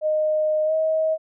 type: tone with pitch glide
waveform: sine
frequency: 617 to 634 Hz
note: D#5 to D#5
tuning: -15 to +32 cents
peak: -18 dBFS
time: 0.01-1.18 s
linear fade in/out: 50 ms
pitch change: +47 cents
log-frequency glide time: 0.65-0.73 s
effects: none